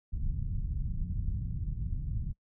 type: low-pass noise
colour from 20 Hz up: pink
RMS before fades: -33 dBFS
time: 0.12-2.33 s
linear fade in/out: 20 ms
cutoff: 150 Hz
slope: 24 dB/octave
effects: noise-tail reverb RT60 0.1 s tail -24 dB re dry